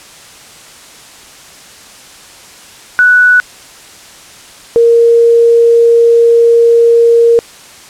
sine tone pair in turn, 1480 / 466.2 Hz, F#6 / A#4, 0 / 0 cents, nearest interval octave + minor sixth, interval 2000 cents, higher first, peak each -3 dBFS, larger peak neither, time 2.99-3.4 / 4.76-7.39 s, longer second, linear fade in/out 0 ms, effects white hiss -35 dBFS RMS until 7.89 s + low-pass 9000 Hz 12 dB/octave

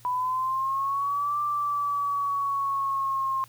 sine exponential two-way sweep, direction up then down, 987.8 to 1179 to 1064 Hz, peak -24 dBFS, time 0.05-3.44 s, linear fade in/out 0 ms, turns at 1.41 s, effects added 118 Hz sine -54 dBFS peak until 3.48 s + white hiss -56 dBFS RMS until 3.48 s

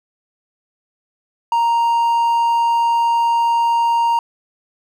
triangle tone, 932.3 Hz, A#5, in tune, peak -11 dBFS, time 1.52-4.19 s, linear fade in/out 2 ms, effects none

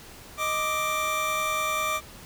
25% pulse tone pair together, 623.5 / 1177 Hz, D#5 / D6, +3 / +3 cents, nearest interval major seventh, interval 1100 cents, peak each -28 / -22 dBFS, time 0.37-2.01 s, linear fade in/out 50 ms, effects pink hiss -46 dBFS RMS until 2.25 s

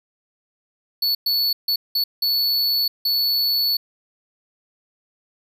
square tone bursts at uneven times, 4435 Hz, C#8, in tune, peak -18 dBFS, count 6, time 1.02-1.15 / 1.26-1.53 / 1.68-1.76 / 1.95-2.04 / 2.22-2.88 / 3.05-3.77 s, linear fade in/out 5 ms, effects none

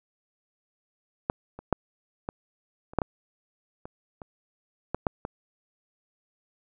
clicks, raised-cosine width 1 ms, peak -10 / -26 / -7 / -17 / -30 / -6 / -13 / -25 / -26 / -13 / -9 / -18 dBFS, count 12, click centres 1.299 / 1.59 / 1.727 / 2.289 / 2.935 / 2.987 / 3.018 / 3.855 / 4.218 / 4.946 / 5.068 / 5.251 s, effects none

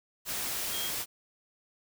sine tone in noise, 3245 Hz, G#7, 41 cents flat, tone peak -36 dBFS, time 0.7-0.92 s, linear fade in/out 50 ms, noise white, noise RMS -34 dBFS, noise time 0.25-1.06 s, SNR -5 dB, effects none

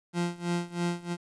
30% pulse tone with tremolo, 173.6 Hz, F3, 10 cents flat, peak -23 dBFS, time 0.13-1.17 s, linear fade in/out 50 ms, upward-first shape sine, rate 3.1 Hz, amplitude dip 90%, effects resampled to 22050 Hz + 10-bit

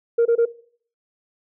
sine tone bursts, 466.6 Hz, A#4, 2 cents sharp, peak -11 dBFS, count 3, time 0.18-0.456 s, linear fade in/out 10 ms, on 76 ms, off 24 ms, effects noise-tail reverb RT60 0.5 s tail -18 dB re dry + tanh soft clip ceiling -11 dBFS

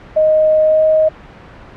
sine tone with pitch glide, 622.3 to 627.4 Hz, D#5 to D#5, 0 to +14 cents, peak -8 dBFS, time 0.16-1.09 s, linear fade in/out 10 ms, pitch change +14 cents, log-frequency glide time 0.64-0.82 s, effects pink hiss -37 dBFS RMS until 1.76 s + low-pass 2000 Hz 12 dB/octave

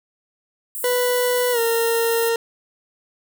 white high-pass noise, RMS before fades -29 dBFS, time 0.75-2.29 s, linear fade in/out 0 ms, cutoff 7700 Hz, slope 96 dB/octave
40% pulse tone with pitch glide, 493.9 to 460.8 Hz, B4 to A#4, 0 to -20 cents, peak -17 dBFS, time 0.84-2.36 s, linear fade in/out 2 ms, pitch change -120 cents, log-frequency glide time 1.52-1.59 s
effects none

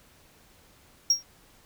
triangle tone with exponential decay, 5600 Hz, F8, 4 cents sharp, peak -13 dBFS, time 1.1-1.23 s, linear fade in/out 5 ms, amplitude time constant 28 ms, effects tanh soft clip ceiling -11 dBFS + pink hiss -58 dBFS RMS until 1.65 s

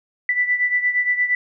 sine beating tone pair, 1976 / 1984.6 Hz, B6 / B6, 0 / +8 cents, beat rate 8.6 Hz, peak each -18 / -23 dBFS, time 0.29-1.35 s, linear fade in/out 2 ms, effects none

